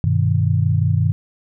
sine chord, G augmented, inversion none, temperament equal, 98 / 123.47 / 155.56 Hz, G2 / B2 / D#3, 0 / 0 / 0 cents, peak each -17 / -19 / -19 dBFS, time 0.04-1.12 s, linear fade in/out 0 ms, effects none

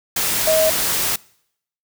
sine tone in noise, 633 Hz, D#5, 30 cents sharp, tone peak -14 dBFS, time 0.47-0.7 s, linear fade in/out 5 ms, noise white, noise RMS -20 dBFS, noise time 0.16-1.16 s, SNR +3 dB, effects noise-tail reverb RT60 0.7 s tail -24 dB re dry

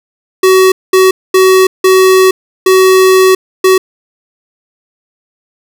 square tone bursts at uneven times, 376.2 Hz, F#4, 29 cents sharp, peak -4 dBFS, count 6, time 0.43-0.72 / 0.93-1.11 / 1.34-1.67 / 1.84-2.31 / 2.66-3.35 / 3.64-3.78 s, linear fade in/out 5 ms, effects none

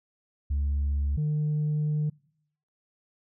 sine tone pair in turn, 71.2 / 150.87 Hz, C#2 / D3, +47 / +47 cents, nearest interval octave + minor second, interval 1300 cents, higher second, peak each -22 dBFS, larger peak neither, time 0.5-1.17 / 1.17-2.1 s, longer second, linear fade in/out 10 ms, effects noise-tail reverb RT60 0.7 s tail -26 dB re dry + tanh soft clip ceiling -22 dBFS

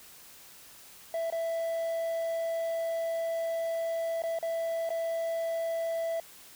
triangle tone with dropouts, 662 Hz, E5, 7 cents sharp, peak -27 dBFS, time 1.14-6.2 s, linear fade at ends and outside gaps 2 ms, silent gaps 1.302-1.324 / 4.221-4.236 / 4.388-4.427 / 4.892-4.903 s, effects white hiss -52 dBFS RMS until 6.55 s

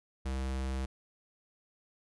square tone, 65.8 Hz, C2, 10 cents sharp, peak -33 dBFS, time 0.25-0.86 s, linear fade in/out 10 ms, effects resampled to 24000 Hz

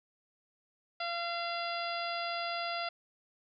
harmonic tone, 686 Hz, F5, 31 cents flat, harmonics 1 / 2 / 3 / 4 / 5 / 6 / 7, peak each -37 / -39 / -43 / -43 / -45 / -47 / -43 dBFS, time 1-2.89 s, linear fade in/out 5 ms, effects none

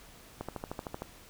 click train, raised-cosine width 1 ms, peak -22 dBFS, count 9, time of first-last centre 0.41-1.021 s, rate 13.1 Hz, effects pink hiss -54 dBFS RMS until 1.29 s

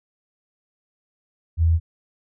sine tone, 82.41 Hz, E2, in tune, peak -14 dBFS, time 1.57-1.8 s, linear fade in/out 50 ms, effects none

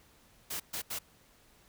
white noise bursts at uneven times, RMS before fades -37 dBFS, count 3, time 0.5-0.6 / 0.73-0.82 / 0.9-0.99 s, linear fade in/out 10 ms, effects pink hiss -63 dBFS RMS until 1.68 s

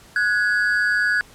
triangle ring-modulated tone, 1570 Hz, G6, 2 cents sharp, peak -12 dBFS, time 0.16-1.21 s, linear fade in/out 0 ms, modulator 103 Hz, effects pink hiss -48 dBFS RMS until 1.34 s + low-pass 12000 Hz 12 dB/octave

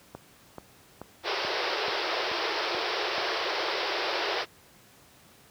click train, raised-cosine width 1 ms, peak -24 dBFS, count 8, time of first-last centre 0.15-3.18 s, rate 2.31 Hz
pink band-pass noise, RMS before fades -30 dBFS, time 1.23-4.46 s, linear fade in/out 50 ms, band 340 to 5400 Hz, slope 96 dB/octave
effects pink hiss -56 dBFS RMS until 5.5 s + high-pass 80 Hz 12 dB/octave

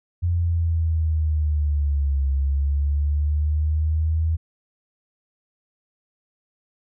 sine linear two-way sweep, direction down then up, 87.31 to 68 to 81.1 Hz, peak -18 dBFS, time 0.22-4.37 s, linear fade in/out 20 ms, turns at 2.29 s, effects none

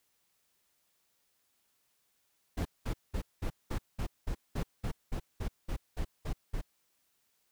brown noise bursts, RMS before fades -33 dBFS, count 15, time 2.57-6.615 s, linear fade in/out 10 ms, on 83 ms, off 200 ms, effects white hiss -75 dBFS RMS until 7.51 s

